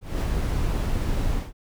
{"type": "noise with ADSR envelope", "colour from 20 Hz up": "brown", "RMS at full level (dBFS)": -22, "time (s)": [0.01, 1.53], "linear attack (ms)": 220, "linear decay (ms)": 8, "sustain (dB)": -2, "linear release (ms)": 200, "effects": []}